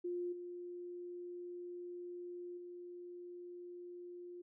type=tone with level steps; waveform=sine; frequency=352.8 Hz; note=F4; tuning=18 cents sharp; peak=-37 / -44 / -47 dBFS; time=0.04-4.42 s; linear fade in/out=10 ms; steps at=0.32 / 2.57 s; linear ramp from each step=10 ms; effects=none